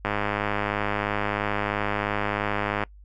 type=click train; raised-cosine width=0.5 ms; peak=-10 dBFS; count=288; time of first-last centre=0.05-2.836 s; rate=103 Hz; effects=noise-tail reverb RT60 0.1 s tail -24 dB re dry + added 50 Hz sine -45 dBFS peak until 3.04 s